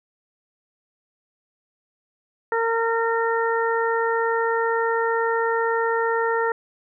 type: harmonic tone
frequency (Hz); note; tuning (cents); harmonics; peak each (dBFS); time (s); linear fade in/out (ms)
457.9; A#4; -31; 1 / 2 / 3 / 4; -22 / -25 / -27 / -28; 2.52-6.52; 2
effects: none